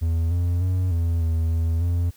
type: tone with pitch steps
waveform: triangle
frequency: 82.5 / 87.2 / 91.6 / 84 / 81.7 / 82.3 / 86.4 Hz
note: E2 / F2 / F#2 / E2 / E2 / E2 / F2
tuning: +2 / -2 / -17 / +33 / -15 / -2 / -18 cents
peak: -17 dBFS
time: 0.01-2.11 s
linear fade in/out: 20 ms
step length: 300 ms
effects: white hiss -55 dBFS RMS until 2.16 s